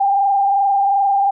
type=tone with frequency modulation; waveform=sine; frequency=795 Hz; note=G5; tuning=24 cents sharp; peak=-12 dBFS; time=0-1.31 s; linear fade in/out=10 ms; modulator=22.7 Hz; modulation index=0.83; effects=none